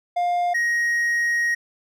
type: tone pair in turn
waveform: triangle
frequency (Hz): 705 / 1882.1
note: F5 / A#6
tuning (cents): +16 / +16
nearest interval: octave + perfect fourth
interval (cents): 1700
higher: second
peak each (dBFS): -17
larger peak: neither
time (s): 0.16-0.54 / 0.54-1.55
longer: second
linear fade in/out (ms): 10
effects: none